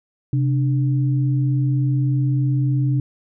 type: tone pair together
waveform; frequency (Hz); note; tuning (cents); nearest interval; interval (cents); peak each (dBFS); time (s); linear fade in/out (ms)
sine; 131.9 / 296.1; C3 / D4; +14 / +14; octave + major second; 1400; -16 / -26; 0.33-3; 2
effects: none